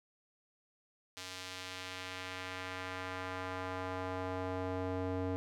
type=tone with band-pass filter sweep; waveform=square; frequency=92.5 Hz; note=F#2; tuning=in tune; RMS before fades=-40 dBFS; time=1.17-5.36 s; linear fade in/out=0 ms; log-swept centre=4700 to 420 Hz; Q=0.88; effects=none